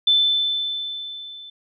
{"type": "tone with level ramp", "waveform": "sine", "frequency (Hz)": 3525, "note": "A7", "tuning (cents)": 2, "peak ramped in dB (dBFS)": [-12, -37], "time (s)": [0.07, 1.5], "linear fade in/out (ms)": 5, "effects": []}